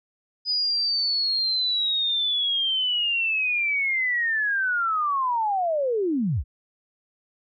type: linear sweep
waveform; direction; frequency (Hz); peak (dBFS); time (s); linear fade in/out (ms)
sine; down; 4992 to 45.38; -21; 0.45-6.44; 50
effects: none